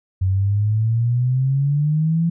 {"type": "exponential sweep", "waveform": "sine", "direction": "up", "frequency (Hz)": [92.5, 170], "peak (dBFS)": -15, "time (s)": [0.21, 2.3], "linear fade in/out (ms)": 10, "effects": []}